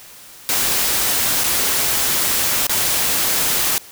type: noise with dropouts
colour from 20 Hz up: white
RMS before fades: -18 dBFS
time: 0.49-3.78 s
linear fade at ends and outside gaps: 0 ms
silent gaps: 1.437-1.441 / 2.668-2.695 s
effects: white hiss -41 dBFS RMS until 3.91 s